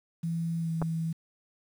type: tone with pitch glide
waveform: sine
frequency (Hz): 166.3 to 163.16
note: E3 to E3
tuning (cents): +16 to -17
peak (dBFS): -28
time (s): 0.23-1.13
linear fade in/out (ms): 10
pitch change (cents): -33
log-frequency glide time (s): 0.59-0.71
type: clicks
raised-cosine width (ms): 1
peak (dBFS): -19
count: 2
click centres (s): 0.817 / 0.824
effects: 9-bit